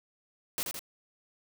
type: noise with echo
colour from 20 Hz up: white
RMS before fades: -32 dBFS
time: 0.58-0.63 s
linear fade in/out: 0 ms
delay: 81 ms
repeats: 2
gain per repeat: -4 dB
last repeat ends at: 0.792 s
effects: none